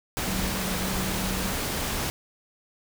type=tone in noise; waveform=sine; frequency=188.3 Hz; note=F#3; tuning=31 cents sharp; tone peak=-31 dBFS; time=0.27-1.52 s; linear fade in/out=0 ms; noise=pink; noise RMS=-29 dBFS; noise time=0.17-2.1 s; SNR=-5 dB; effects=none